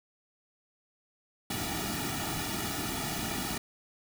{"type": "noise with comb filter", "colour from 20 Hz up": "pink", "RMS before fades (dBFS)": -34, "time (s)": [1.5, 3.58], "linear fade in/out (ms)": 5, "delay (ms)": 1.9, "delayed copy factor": -0.95, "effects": []}